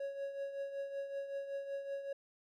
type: tone with tremolo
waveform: triangle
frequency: 554.4 Hz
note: C#5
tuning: in tune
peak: -34 dBFS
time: 0-2.13 s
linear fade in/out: 5 ms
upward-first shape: triangle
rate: 5.3 Hz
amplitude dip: 65%
effects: none